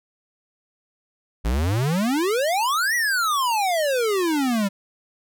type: exponential two-way sweep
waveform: square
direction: up then down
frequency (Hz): 52 to 1975.5 to 191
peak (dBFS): -20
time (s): 1.44-4.69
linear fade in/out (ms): 20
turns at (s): 2.95
effects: none